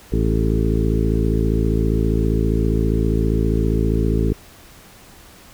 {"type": "harmonic tone with a mistuned harmonic", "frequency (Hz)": 55, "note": "A1", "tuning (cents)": 0, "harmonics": [1, 2, 3, 4, 5, 6, 7, 8], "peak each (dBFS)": [-19, -22, -24, -25, -26, -27, -27, -28], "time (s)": [0.12, 4.33], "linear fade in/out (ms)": 5, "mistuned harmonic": 7, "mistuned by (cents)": 35, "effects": ["pink hiss -45 dBFS RMS until 5.53 s"]}